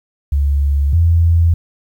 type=tone pair in turn; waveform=sine; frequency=70.8 / 83.87 Hz; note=C#2 / E2; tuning=+37 / +30 cents; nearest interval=minor third; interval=293 cents; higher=second; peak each=-11 / -8 dBFS; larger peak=second; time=0.32-0.93 / 0.93-1.54 s; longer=neither; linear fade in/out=5 ms; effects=8-bit